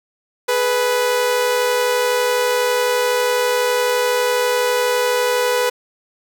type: tone pair together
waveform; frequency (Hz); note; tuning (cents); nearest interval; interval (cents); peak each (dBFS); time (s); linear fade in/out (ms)
sawtooth; 421.9 / 493.9; G#4 / B4; +27 / 0; minor third; 273; -20 / -12; 0.48-5.7; 10
effects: 8-bit

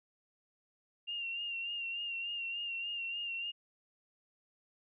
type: tone with vibrato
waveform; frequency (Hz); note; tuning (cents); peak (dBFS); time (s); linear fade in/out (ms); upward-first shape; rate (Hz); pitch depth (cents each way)
sine; 2781; F7; -8; -36; 1.07-3.52; 20; sine; 3.4; 40
effects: none

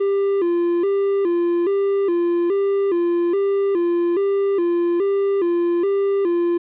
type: tone with vibrato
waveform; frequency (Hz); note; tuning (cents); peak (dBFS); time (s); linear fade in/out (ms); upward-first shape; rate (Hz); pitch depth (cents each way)
triangle; 370; F#4; 0; -14; 0-6.58; 10; square; 1.2; 120
effects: resampled to 8000 Hz + 9-bit

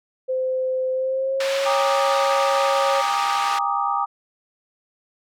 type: tone with pitch glide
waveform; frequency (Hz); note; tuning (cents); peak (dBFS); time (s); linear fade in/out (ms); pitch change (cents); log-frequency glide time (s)
sine; 517 to 550.9; C5 to C#5; -21 to -11; -20; 0.28-3.02; 20; +110; 0.92-1.63
type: band-pass noise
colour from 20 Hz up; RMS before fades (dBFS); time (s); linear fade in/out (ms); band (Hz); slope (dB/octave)
pink; -29; 1.4-3.59; 5; 1300 to 4500; 12
type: chord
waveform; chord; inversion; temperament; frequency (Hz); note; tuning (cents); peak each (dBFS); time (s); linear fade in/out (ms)
sine; Eb major seventh; first; equal with one note detuned; 801.9 / 932.3 / 1174.7 / 1244.5; G5 / Bb5 / D6 / Eb6; +39 / 0 / 0 / 0; -24 / -27 / -25 / -25; 1.65-4.06; 20
effects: none

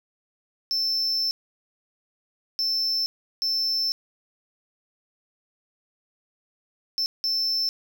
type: tone bursts at uneven times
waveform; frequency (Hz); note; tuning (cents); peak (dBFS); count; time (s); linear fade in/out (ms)
triangle; 5320; E8; +15; -21; 5; 0.71-1.31 / 2.59-3.06 / 3.42-3.92 / 6.98-7.06 / 7.24-7.69; 0
effects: none

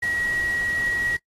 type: tone in noise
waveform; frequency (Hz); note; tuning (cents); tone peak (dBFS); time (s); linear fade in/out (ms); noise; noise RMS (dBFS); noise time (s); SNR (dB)
sine; 1910; A#6; +42; -22; 0.02-1.17; 10; pink; -38; 0.02-1.17; +13
effects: noise-tail reverb RT60 0.1 s tail -23 dB re dry + AAC 32 kbps

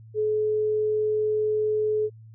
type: tone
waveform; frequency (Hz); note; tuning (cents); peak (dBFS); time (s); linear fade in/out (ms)
sine; 427.7; A4; -49; -21; 0.14-2.1; 50
effects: added 111 Hz sine -44 dBFS peak until 2.34 s

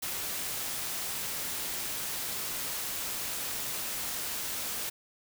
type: noise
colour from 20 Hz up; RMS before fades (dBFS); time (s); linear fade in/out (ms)
white; -35; 0.02-4.9; 10
effects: none

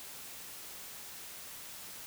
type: silence
effects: white hiss -47 dBFS RMS until 2.06 s

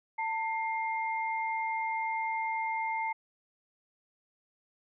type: tone pair together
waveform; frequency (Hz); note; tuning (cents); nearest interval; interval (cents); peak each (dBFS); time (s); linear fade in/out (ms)
sine; 895.3 / 2114; A5 / C7; +30 / +17; octave + minor third; 1487; -31 / -35; 0.18-3.13; 10
effects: none

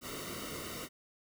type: noise with comb filter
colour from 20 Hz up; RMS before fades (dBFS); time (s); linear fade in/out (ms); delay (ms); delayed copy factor
pink; -42; 0.01-0.89; 50; 1.2; -0.8
effects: none

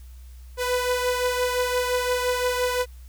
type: beating tone pair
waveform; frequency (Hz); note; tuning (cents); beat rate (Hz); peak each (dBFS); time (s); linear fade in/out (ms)
sawtooth; 495.9 / 501.7; B4 / B4; +7 / +27; 5.8; -19 / -25; 0.57-2.86; 50
effects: added 62 Hz sine -40 dBFS peak until 3.08 s + white hiss -58 dBFS RMS until 3.08 s

